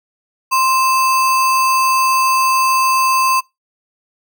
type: tone with sample-and-hold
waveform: sine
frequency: 1046.5 Hz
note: C6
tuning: in tune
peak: -11 dBFS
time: 0.51-3.41 s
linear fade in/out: 20 ms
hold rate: 3675 Hz
effects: noise-tail reverb RT60 0.2 s tail -23 dB re dry